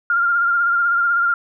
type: tone with vibrato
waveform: sine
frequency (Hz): 1396.9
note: F6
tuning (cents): 0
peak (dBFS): -14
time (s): 0.1-1.34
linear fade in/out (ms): 2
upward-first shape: sine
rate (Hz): 16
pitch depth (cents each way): 31
effects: none